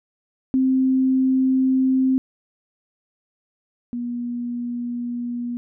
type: tone pair in turn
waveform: sine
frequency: 261.6 / 240.9 Hz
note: C4 / B3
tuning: 0 / -43 cents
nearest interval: minor second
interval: 143 cents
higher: first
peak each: -15 / -24 dBFS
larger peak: first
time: 0.54-2.18 / 3.93-5.57 s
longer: neither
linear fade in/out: 0 ms
effects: none

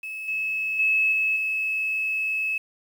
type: tone with level steps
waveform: sine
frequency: 2591 Hz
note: E7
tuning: 30 cents flat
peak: -31 / -24 / -18 / -20 / -23 dBFS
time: 0.03-2.58 s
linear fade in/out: 5 ms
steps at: 0.28 / 0.79 / 1.12 / 1.36 s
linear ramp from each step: 5 ms
effects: 8-bit

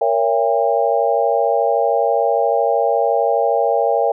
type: chord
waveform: sine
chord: A# diminished seventh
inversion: none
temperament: just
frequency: 466.2 / 559.4 / 671.3 / 805.5 Hz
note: A#4 / C#5 / E5 / G5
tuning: 0 / +16 / +31 / +47 cents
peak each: -19 dBFS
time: 0.01-4.12 s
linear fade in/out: 5 ms
effects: none

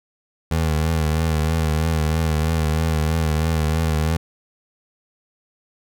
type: tone with vibrato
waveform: 25% pulse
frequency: 79.1 Hz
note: D#2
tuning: 29 cents sharp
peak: -14 dBFS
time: 0.51-4.17 s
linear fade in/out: 5 ms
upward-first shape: triangle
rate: 3.1 Hz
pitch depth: 65 cents each way
effects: none

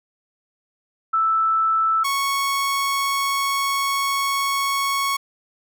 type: tone pair in turn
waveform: sine / sawtooth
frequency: 1318.5 / 1106.1 Hz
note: E6 / C#6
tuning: 0 / -4 cents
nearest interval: minor third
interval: 304 cents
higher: first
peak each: -16 dBFS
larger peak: neither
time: 1.13-2.04 / 2.04-5.17 s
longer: second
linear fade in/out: 10 ms
effects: none

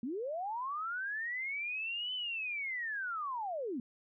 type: linear two-way sweep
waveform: sine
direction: up then down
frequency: 219.1 to 3049 to 219.1 Hz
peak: -35 dBFS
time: 0.03-3.8 s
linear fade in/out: 2 ms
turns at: 2.14 s
effects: none

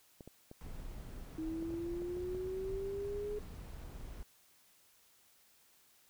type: clicks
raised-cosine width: 2 ms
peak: -36 dBFS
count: 9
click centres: 0.208 / 0.276 / 0.514 / 1.626 / 1.706 / 1.74 / 2.02 / 2.17 / 2.348 s
type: noise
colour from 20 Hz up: brown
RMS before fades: -47 dBFS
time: 0.61-4.23 s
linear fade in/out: 0 ms
type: linear sweep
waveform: sine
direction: up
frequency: 316.2 to 420.4 Hz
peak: -37 dBFS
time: 1.38-3.39 s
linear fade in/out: 5 ms
effects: white hiss -67 dBFS RMS until 6.09 s

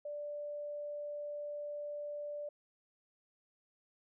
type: tone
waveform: sine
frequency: 587 Hz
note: D5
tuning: 1 cent flat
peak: -39 dBFS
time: 0.05-2.49 s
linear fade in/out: 5 ms
effects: none

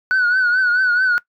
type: tone with vibrato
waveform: sine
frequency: 1481 Hz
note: F#6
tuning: 1 cent sharp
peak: -11 dBFS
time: 0.11-1.18 s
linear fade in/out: 0 ms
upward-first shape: triangle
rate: 4.6 Hz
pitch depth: 79 cents each way
effects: noise-tail reverb RT60 0.1 s tail -22 dB re dry + tanh soft clip ceiling -11 dBFS

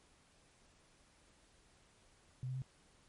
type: tone with pitch steps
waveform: sine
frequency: 127.6 / 129.38 / 131.19 Hz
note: C3 / C3 / C3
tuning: -43 / -19 / +5 cents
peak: -38 dBFS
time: 2.43-2.619 s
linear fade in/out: 0 ms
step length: 63 ms
effects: pink hiss -68 dBFS RMS until 3.08 s + MP3 48 kbps

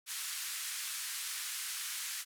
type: band-pass noise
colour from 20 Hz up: white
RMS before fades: -40 dBFS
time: 0.06-2.25 s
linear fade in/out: 50 ms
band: 1300 to 12000 Hz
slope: 24 dB/octave
effects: none

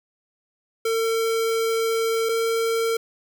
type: tone pair in turn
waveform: square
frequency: 452.3 / 455.2 Hz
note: A4 / A#4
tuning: +48 / -41 cents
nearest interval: unison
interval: 11 cents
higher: second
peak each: -21 dBFS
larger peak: neither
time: 0.85-2.29 / 2.29-2.97 s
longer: first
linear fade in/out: 5 ms
effects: none

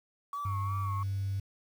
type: tone with vibrato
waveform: sine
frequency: 1124 Hz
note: C#6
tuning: 24 cents sharp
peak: -33 dBFS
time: 0.33-1.03 s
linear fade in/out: 2 ms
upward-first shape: sine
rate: 2.8 Hz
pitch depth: 51 cents each way
type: tone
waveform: sine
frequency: 98 Hz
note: G2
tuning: in tune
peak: -29 dBFS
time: 0.45-1.4 s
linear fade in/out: 5 ms
effects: tanh soft clip ceiling -26 dBFS + 9-bit

